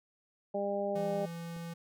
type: harmonic tone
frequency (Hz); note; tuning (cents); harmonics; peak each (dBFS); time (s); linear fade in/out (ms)
200.7; G3; +41; 1 / 2 / 3 / 4; -39 / -37 / -33 / -40; 0.54-1.26; 10
type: tone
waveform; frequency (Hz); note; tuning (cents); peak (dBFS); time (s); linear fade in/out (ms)
square; 168.3; E3; +36; -40; 0.95-1.74; 10
type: click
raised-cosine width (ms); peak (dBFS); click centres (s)
2; -40; 1.565
effects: none